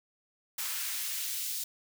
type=noise with high-pass filter sweep; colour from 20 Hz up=white; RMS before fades=-35 dBFS; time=0.58-1.64 s; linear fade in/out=5 ms; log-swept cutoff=1100 to 4100 Hz; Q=0.81; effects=none